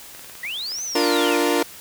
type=clicks; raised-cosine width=0.3 ms; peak=-25 dBFS; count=8; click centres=0.149 / 0.194 / 0.246 / 0.297 / 0.353 / 0.45 / 0.719 / 0.786 s
type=linear two-way sweep; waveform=sine; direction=up then down; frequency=1864.7 to 6272 to 2281 Hz; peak=-26 dBFS; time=0.43-1.37 s; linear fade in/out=5 ms; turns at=0.83 s
type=chord; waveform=sawtooth; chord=Bb major; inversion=first; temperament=equal; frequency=293.7 / 349.2 / 466.2 Hz; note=D4 / F4 / Bb4; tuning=0 / 0 / 0 cents; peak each=-18 dBFS; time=0.95-1.63 s; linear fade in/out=5 ms
effects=white hiss -41 dBFS RMS until 1.8 s